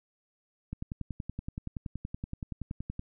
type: click train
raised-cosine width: 5 ms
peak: -23 dBFS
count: 25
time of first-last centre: 0.73-2.994 s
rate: 10.6 Hz
effects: none